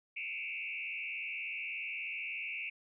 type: tone with frequency modulation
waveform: sine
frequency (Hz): 2474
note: D#7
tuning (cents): -10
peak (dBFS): -37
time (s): 0.16-2.7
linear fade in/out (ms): 10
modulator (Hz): 83.4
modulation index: 3.3
effects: none